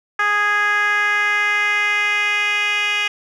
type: tone with band-pass filter sweep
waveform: 10% pulse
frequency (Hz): 414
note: G#4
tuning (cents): -5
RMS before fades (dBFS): -18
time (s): 0.19-3.08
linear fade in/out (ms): 5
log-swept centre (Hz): 1500 to 2700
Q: 2.8
effects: none